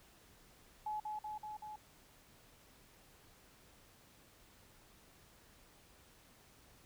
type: tone with echo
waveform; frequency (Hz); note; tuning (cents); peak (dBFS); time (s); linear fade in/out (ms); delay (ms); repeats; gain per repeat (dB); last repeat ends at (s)
sine; 851; G#5; +42; -37; 0.86-1; 5; 190; 4; -2; 1.76
effects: pink hiss -64 dBFS RMS until 6.85 s